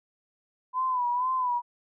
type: tone with vibrato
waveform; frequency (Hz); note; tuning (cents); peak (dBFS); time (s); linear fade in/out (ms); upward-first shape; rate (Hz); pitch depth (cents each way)
sine; 1000; B5; +21; -24; 0.73-1.62; 50; sine; 2.1; 66
effects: none